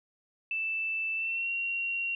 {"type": "tone with pitch glide", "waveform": "sine", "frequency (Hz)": [2647, 2748], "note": ["E7", "F7"], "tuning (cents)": [7, -29], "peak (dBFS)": -29, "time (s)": [0.51, 2.15], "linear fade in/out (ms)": 2, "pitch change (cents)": 64, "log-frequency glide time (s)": [1.15, 1.5], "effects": []}